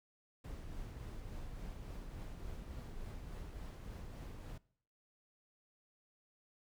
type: noise with tremolo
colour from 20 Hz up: brown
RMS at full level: -45 dBFS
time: 0.44-4.58 s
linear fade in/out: 5 ms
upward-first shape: triangle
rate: 3.5 Hz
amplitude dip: 35%
effects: noise-tail reverb RT60 0.6 s tail -22 dB re dry